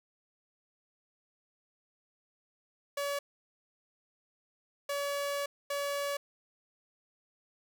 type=tone bursts at uneven times; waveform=sawtooth; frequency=568 Hz; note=C#5; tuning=42 cents sharp; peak=-28 dBFS; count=3; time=2.97-3.19 / 4.89-5.46 / 5.7-6.17 s; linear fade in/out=5 ms; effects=none